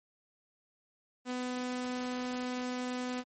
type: tone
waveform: sawtooth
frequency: 250.1 Hz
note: B3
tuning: 22 cents sharp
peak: -30 dBFS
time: 1.25-3.24 s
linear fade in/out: 50 ms
effects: MP3 32 kbps